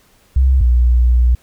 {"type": "tone pair in turn", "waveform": "sine", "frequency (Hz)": [65.5, 60.65], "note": ["C2", "B1"], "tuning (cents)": [2, -31], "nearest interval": "minor second", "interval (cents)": 133, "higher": "first", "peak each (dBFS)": -8, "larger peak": "neither", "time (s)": [[0.36, 0.61], [0.61, 1.35]], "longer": "second", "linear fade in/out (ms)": 5, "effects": ["pink hiss -53 dBFS RMS until 1.42 s"]}